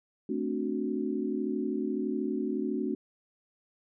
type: chord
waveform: sine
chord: D dominant seventh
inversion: second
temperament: equal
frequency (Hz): 220 / 261.6 / 293.7 / 370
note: A3 / C4 / D4 / F#4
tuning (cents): 0 / 0 / 0 / 0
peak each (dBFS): -34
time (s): 0.29-2.95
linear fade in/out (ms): 5
effects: none